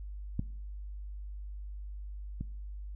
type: clicks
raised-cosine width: 5 ms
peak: -18 / -24 dBFS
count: 2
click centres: 0.394 / 2.41 s
effects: noise-tail reverb RT60 0.6 s tail -21 dB re dry + added 50 Hz sine -39 dBFS peak until 2.95 s